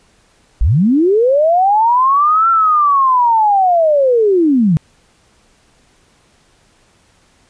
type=linear two-way sweep; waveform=sine; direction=up then down; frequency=41.2 to 1361 to 146.9 Hz; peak=-8 dBFS; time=0.61-4.77 s; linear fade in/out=0 ms; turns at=2.49 s; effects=pink hiss -53 dBFS RMS until 7.49 s + resampled to 22050 Hz